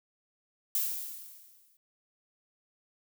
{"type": "noise with exponential decay", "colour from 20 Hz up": "violet", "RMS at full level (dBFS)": -28, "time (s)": [0.75, 1.77], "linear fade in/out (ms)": 1, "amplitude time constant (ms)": 220, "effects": []}